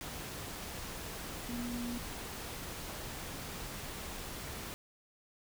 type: tone in noise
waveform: sine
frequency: 240 Hz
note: B3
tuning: 49 cents flat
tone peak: -37 dBFS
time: 1.49-1.98 s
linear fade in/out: 0 ms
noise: pink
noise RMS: -43 dBFS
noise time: 0.01-4.74 s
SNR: +3 dB
effects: none